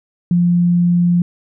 sine tone, 174.61 Hz, F3, in tune, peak -10 dBFS, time 0.31-1.22 s, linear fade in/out 2 ms, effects none

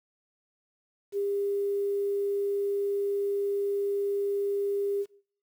sine tone with quantisation, 401.7 Hz, G4, 42 cents sharp, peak -26 dBFS, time 1.12-5.06 s, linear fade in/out 50 ms, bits 9, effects noise-tail reverb RT60 0.6 s tail -22 dB re dry

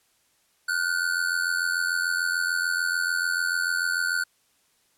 square ring-modulated tone, 1480 Hz, F#6, in tune, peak -21 dBFS, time 0.68-4.24 s, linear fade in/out 10 ms, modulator 43.4 Hz, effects white hiss -66 dBFS RMS until 4.97 s + low-pass 12000 Hz 12 dB/octave

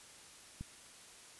click, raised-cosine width 5 ms, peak -30 dBFS, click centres 0.61 s, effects white hiss -56 dBFS RMS until 1.39 s + resampled to 24000 Hz

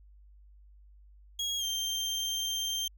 30% pulse tone with pitch glide, 3297 to 3159 Hz, G#7 to G7, -13 to +13 cents, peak -28 dBFS, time 1.39-2.88 s, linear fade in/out 5 ms, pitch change -74 cents, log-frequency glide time 1.58-1.64 s, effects added 50 Hz sine -53 dBFS peak until 2.97 s

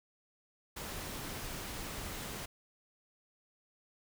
pink noise, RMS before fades -42 dBFS, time 0.76-2.46 s, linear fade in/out 10 ms, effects none

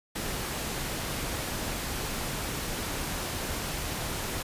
pink noise, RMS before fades -33 dBFS, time 0.15-4.43 s, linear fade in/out 10 ms, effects resampled to 32000 Hz

